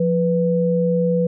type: tone pair together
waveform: sine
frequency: 174.85 / 493.9 Hz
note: F3 / B4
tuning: +2 / 0 cents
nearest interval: octave + tritone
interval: 1798 cents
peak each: -18 dBFS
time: 0-1.27 s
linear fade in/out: 5 ms
effects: none